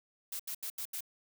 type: noise bursts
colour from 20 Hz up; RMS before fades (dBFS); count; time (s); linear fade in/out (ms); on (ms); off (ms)
blue; -39; 5; 0.32-1.007; 5; 75; 78
effects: none